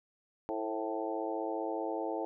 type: harmonic tone with a mistuned harmonic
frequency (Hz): 110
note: A2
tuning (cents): 0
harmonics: 3 / 4 / 5 / 6 / 7 / 8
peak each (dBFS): -38 / -39 / -40 / -41 / -41 / -42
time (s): 0.49-2.25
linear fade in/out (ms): 0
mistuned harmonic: 5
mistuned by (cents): -49
effects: none